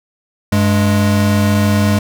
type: tone pair together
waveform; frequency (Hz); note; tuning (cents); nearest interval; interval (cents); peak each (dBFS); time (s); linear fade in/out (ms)
square; 98 / 207.7; G2 / G#3; 0 / 0; octave + minor second; 1300; -14; 0.52-1.99; 5
effects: none